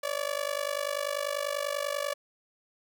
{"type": "tone with amplitude modulation", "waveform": "sawtooth", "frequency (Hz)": 575, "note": "D5", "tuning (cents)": -37, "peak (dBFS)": -22, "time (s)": [0.03, 2.14], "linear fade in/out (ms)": 10, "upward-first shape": "sine", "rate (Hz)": 50.2, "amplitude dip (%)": 90, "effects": []}